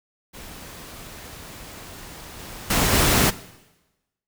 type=noise with level steps; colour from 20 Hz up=pink; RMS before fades=-40 / -38 / -20 / -18 dBFS; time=0.33-3.31 s; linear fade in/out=20 ms; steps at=2.39 / 2.7 / 2.93 s; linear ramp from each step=5 ms; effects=noise-tail reverb RT60 1.0 s tail -17 dB re dry